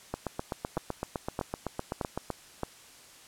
two click trains, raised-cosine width 1 ms, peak -17 / -16 dBFS, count 18 / 4, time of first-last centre 0.14-2.303 / 0.77-2.633 s, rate 7.86 / 1.61 Hz, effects white hiss -53 dBFS RMS until 3.27 s + low-pass 10000 Hz 12 dB/octave

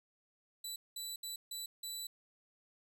20% pulse tone bursts at uneven times, 3967 Hz, B7, 7 cents sharp, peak -35 dBFS, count 5, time 0.64-0.76 / 0.96-1.16 / 1.23-1.36 / 1.51-1.66 / 1.83-2.07 s, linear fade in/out 5 ms, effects none

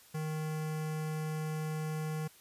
square tone with notch filter, 155.56 Hz, D#3, in tune, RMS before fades -36 dBFS, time 0.14-2.28 s, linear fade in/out 10 ms, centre 3800 Hz, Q 1.8, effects white hiss -59 dBFS RMS until 2.4 s + resampled to 32000 Hz

